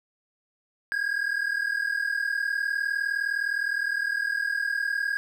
triangle tone pair together, 1613 / 1652.6 Hz, G6 / G#6, +49 / -9 cents, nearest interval unison, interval 42 cents, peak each -26 dBFS, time 0.92-5.17 s, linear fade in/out 0 ms, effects none

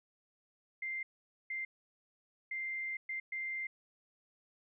sine tone bursts at uneven times, 2093 Hz, C7, in tune, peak -36 dBFS, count 5, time 0.82-1.03 / 1.5-1.65 / 2.51-2.97 / 3.09-3.2 / 3.32-3.67 s, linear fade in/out 5 ms, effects none

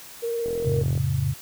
sine tone with vibrato, 466.2 Hz, A#4, in tune, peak -24 dBFS, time 0.22-0.83 s, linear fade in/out 20 ms, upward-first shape triangle, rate 18 Hz, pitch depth 22 cents each way
click train, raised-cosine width 2 ms, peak -22 dBFS, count 23, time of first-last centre 0.46-0.976 s, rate 42.6 Hz
sine chord, F augmented, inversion none, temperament just, 87.31 / 109.13 / 136.42 Hz, F2 / A2 / C#3, 0 / -14 / -27 cents, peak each -28 / -27 / -23 dBFS, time 0.64-1.34 s, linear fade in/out 20 ms
effects white hiss -43 dBFS RMS until 1.41 s

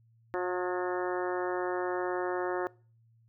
harmonic tone with a mistuned harmonic, 180.4 Hz, F#3, 44 cents flat, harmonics 2 / 3 / 4 / 5 / 6 / 7 / 8 / 9 / 10, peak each -32 / -36 / -38 / -40 / -42 / -43 / -44 / -45 / -46 dBFS, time 0.34-2.67 s, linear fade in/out 0 ms, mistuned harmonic 9, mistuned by +37 cents, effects noise-tail reverb RT60 0.4 s tail -23 dB re dry + added 114 Hz sine -61 dBFS peak until 3.28 s

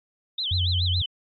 sine tone with vibrato, 3520 Hz, A7, in tune, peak -25 dBFS, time 0.38-1.06 s, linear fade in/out 5 ms, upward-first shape sine, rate 7.1 Hz, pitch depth 270 cents each way
sine tone, 89 Hz, F2, 33 cents sharp, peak -22 dBFS, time 0.51-1.02 s, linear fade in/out 5 ms
effects AAC 64 kbps

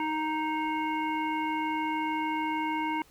harmonic tone, 311.1 Hz, D#4, in tune, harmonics 1 / 3 / 5 / 7 / 9, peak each -32 / -30 / -43 / -37 / -44 dBFS, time 0-3.02 s, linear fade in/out 2 ms, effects pink hiss -59 dBFS RMS until 3.1 s

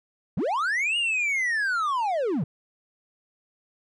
triangle linear two-way sweep, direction up then down, 122.2 to 2883 to 122.2 Hz, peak -21 dBFS, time 0.37-2.44 s, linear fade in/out 5 ms, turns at 0.97 s, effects resampled to 24000 Hz

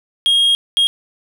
triangle tone bursts at uneven times, 3257 Hz, G#7, 34 cents flat, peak -9 dBFS, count 2, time 0.26-0.55 / 0.77-0.87 s, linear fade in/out 0 ms, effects none

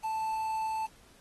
triangle tone with quantisation, 880 Hz, A5, in tune, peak -28 dBFS, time 0.03-0.87 s, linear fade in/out 20 ms, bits 8, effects pink hiss -60 dBFS RMS until 1.2 s + AAC 32 kbps

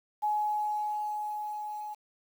sine tone with level ramp, 843 Hz, G#5, 26 cents sharp, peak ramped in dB -25 to -36 dBFS, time 0.22-1.95 s, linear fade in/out 20 ms, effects 9-bit

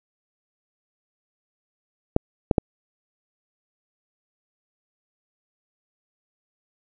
clicks, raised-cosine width 2 ms, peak -3 dBFS, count 3, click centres 2.164 / 2.512 / 2.582 s, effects none

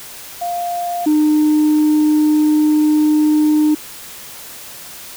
sine tone pair in turn, 700 / 304 Hz, F5 / D#4, +4 / -40 cents, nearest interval octave + major second, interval 1444 cents, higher first, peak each -18 / -8 dBFS, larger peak second, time 0.41-1.06 / 1.06-3.75 s, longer second, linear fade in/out 10 ms, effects tanh soft clip ceiling -8 dBFS + white hiss -34 dBFS RMS until 5.16 s

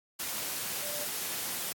sine tone in noise, 587.3 Hz, D5, in tune, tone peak -42 dBFS, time 0.82-1.05 s, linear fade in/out 10 ms, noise white, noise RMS -35 dBFS, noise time 0.19-1.73 s, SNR -10 dB, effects high-pass 100 Hz 12 dB/octave + AAC 64 kbps

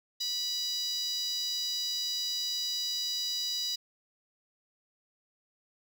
10% pulse tone with high-pass filter, 981 Hz, B5, 12 cents flat, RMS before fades -33 dBFS, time 0.2-3.76 s, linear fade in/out 10 ms, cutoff 4400 Hz, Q 9.3, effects none

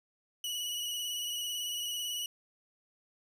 sawtooth tone with vibrato, 2933 Hz, F#7, 16 cents flat, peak -31 dBFS, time 0.44-2.26 s, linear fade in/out 2 ms, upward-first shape square, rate 18 Hz, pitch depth 22 cents each way, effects 11-bit

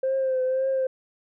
sine tone with vibrato, 523.3 Hz, C5, in tune, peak -20 dBFS, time 0.03-0.87 s, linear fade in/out 5 ms, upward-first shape triangle, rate 1.9 Hz, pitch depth 42 cents each way, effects tanh soft clip ceiling -18 dBFS

